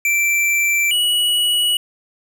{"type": "tone pair in turn", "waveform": "square", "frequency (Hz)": [2342, 2928], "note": ["D7", "F#7"], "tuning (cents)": [-5, -19], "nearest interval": "major third", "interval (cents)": 386, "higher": "second", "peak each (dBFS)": -15, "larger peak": "neither", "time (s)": [[0.05, 0.91], [0.91, 1.77]], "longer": "neither", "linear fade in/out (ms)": 2, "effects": []}